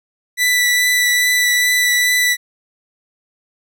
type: tone with vibrato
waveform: sawtooth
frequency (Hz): 1975.5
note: B6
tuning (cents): 0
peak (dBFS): -9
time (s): 0.37-2.37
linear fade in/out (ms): 50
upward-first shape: triangle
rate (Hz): 2.4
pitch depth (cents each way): 13
effects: none